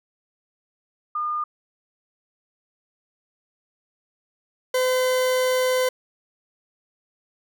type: tone pair in turn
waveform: sine / 40% pulse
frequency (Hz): 1214 / 510.4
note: D#6 / C5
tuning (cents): -43 / -43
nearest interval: octave + minor third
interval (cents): 1500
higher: first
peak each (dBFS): -23 / -18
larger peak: second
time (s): 1.15-1.44 / 4.74-5.89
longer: second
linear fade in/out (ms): 5
effects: none